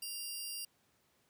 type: tone pair together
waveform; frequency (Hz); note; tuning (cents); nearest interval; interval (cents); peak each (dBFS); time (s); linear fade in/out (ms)
15% pulse; 2794 / 4766; F7 / D8; 0 / +25; major sixth; 925; -38 / -35; 0.02-0.65; 5
effects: pink hiss -73 dBFS RMS until 1.29 s + high-pass 100 Hz 12 dB/octave

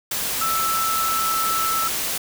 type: tone in noise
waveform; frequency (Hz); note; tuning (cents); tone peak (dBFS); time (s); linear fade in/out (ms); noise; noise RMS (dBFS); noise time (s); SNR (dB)
sine; 1318.5; E6; 0; -21; 0.41-1.88; 5; white; -25; 0.11-2.18; +1
effects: none

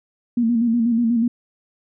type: tone with vibrato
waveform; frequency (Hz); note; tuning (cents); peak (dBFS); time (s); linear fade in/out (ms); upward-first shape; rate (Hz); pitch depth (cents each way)
sine; 233.1; A#3; 0; -15; 0.37-1.28; 5; square; 8.2; 51
effects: none

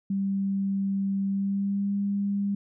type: tone with pitch glide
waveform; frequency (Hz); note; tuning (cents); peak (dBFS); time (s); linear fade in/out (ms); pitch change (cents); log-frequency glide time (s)
sine; 196 to 200.5; G3 to G3; 0 to +39; -24; 0.1-2.55; 5; +39; 1.27-1.94
effects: none

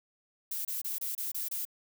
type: noise bursts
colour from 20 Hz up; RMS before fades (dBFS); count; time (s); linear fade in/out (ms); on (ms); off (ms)
violet; -35; 7; 0.51-1.652; 5; 140; 27
effects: none

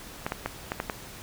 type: clicks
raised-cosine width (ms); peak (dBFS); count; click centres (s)
0.5; -13; 6; 0.265 / 0.321 / 0.46 / 0.719 / 0.801 / 0.898
effects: pink hiss -44 dBFS RMS until 1.22 s

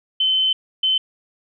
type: tone bursts at uneven times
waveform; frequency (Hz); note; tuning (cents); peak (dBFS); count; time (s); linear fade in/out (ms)
sine; 3063; G7; -41; -15; 2; 0.2-0.53 / 0.83-0.98; 5
effects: none

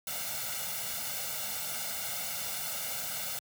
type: noise with comb filter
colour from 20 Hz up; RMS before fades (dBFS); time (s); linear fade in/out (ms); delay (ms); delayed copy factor
white; -36; 0.07-3.39; 2; 1.4; +0.95
effects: high-pass 100 Hz 12 dB/octave

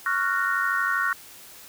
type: chord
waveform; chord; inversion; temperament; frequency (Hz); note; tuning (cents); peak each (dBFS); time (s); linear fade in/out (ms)
sine; Gb major seventh; second; just; 1110 / 1387.5 / 1480 / 1850; Db6 / F6 / Gb6 / Bb6; +2 / -12 / 0 / -14; -28 / -27 / -26 / -28; 0.06-1.13; 2
effects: white hiss -46 dBFS RMS until 1.68 s

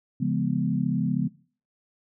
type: chord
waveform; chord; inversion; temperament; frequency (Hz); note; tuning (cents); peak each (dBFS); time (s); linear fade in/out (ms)
sine; C# dominant seventh; none; equal with one note detuned; 138.59 / 171.61 / 207.7 / 246.9; C#3 / E#3 / G#3 / B3; 0 / -30 / 0 / 0; -28; 0.2-1.28; 10
effects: noise-tail reverb RT60 0.4 s tail -18 dB re dry

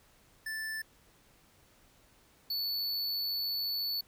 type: tone pair in turn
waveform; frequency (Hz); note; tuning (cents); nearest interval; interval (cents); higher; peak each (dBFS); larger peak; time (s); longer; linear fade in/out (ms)
square; 1760 / 4453; A6 / C#8; 0 / +7; octave + major third; 1607; second; -36 / -32; second; 0.46-0.82 / 2.5-4.01; second; 5
effects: pink hiss -64 dBFS RMS until 4.07 s

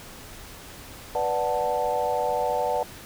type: chord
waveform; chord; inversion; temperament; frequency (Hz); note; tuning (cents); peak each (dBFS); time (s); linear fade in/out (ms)
sine; B minor seventh; none; equal; 493.9 / 587.3 / 740 / 880; B4 / D5 / F#5 / A5; 0 / 0 / 0 / 0; -28; 1.15-2.83; 2
effects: pink hiss -43 dBFS RMS until 3.05 s

